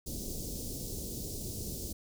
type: band-stop noise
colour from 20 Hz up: pink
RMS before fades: -39 dBFS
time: 0.06-1.93 s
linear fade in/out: 10 ms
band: 460 to 4900 Hz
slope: 24 dB/octave
effects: none